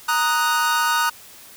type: chord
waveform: 45% pulse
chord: D# minor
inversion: second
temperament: equal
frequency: 932.3 / 1244.5 / 1480 Hz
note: A#5 / D#6 / F#6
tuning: 0 / 0 / 0 cents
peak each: -22 dBFS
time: 0.08-1.1 s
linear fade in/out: 10 ms
effects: white hiss -44 dBFS RMS until 1.56 s